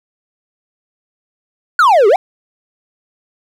triangle exponential two-way sweep, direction down then up, 1500 to 380.3 to 816 Hz, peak -4 dBFS, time 1.79-2.16 s, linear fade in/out 2 ms, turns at 2.08 s, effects none

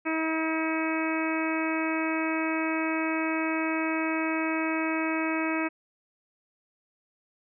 harmonic tone, 320 Hz, D#4, 49 cents sharp, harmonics 1 / 2 / 3 / 4 / 5 / 6 / 7 / 8, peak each -28 / -35 / -36 / -36 / -37 / -39 / -35 / -36 dBFS, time 0.05-5.69 s, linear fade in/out 20 ms, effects none

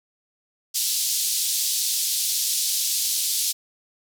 pink band-pass noise, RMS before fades -24 dBFS, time 0.74-3.53 s, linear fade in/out 20 ms, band 4000 to 15000 Hz, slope 24 dB/octave, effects none

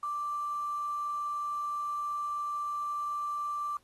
sine tone with quantisation, 1174.7 Hz, D6, in tune, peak -31 dBFS, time 0.03-3.77 s, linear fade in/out 2 ms, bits 9, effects pink hiss -69 dBFS RMS until 3.83 s + AAC 32 kbps

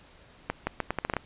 accelerating click train, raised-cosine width 0.5 ms, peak -12 dBFS, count 9, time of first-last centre 0.5-1.167 s, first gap 170 ms, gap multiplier 0.78, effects pink hiss -55 dBFS RMS until 1.25 s + resampled to 8000 Hz

